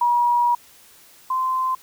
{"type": "tone pair in turn", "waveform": "sine", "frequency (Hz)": [960, 1035.6], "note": ["B5", "C6"], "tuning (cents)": [-49, -18], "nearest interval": "minor second", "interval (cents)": 131, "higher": "second", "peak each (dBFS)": [-15, -19], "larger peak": "first", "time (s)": [[0.01, 0.55], [1.3, 1.75]], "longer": "first", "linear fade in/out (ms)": 5, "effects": ["white hiss -50 dBFS RMS until 1.82 s"]}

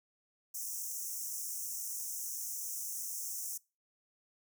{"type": "high-pass noise", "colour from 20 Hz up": "pink", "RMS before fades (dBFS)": -40, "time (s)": [0.54, 3.58], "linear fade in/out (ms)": 10, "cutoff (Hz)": 5600, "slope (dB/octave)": 96, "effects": ["noise-tail reverb RT60 0.3 s tail -24 dB re dry"]}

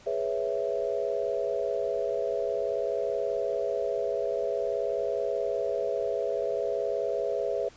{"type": "chord", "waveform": "sine", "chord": "C# minor seventh", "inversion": "second", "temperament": "equal", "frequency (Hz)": [415.3, 493.9, 554.4, 659.3], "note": ["G#4", "B4", "C#5", "E5"], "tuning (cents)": [0, 0, 0, 0], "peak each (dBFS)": -32, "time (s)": [0.06, 7.69], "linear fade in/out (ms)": 10, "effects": ["pink hiss -54 dBFS RMS until 7.76 s", "resampled to 16000 Hz"]}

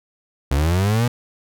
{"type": "linear sweep", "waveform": "35% pulse", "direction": "up", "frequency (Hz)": [65.3, 123.47], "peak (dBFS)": -14, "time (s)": [0.51, 1.08], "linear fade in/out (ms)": 5, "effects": []}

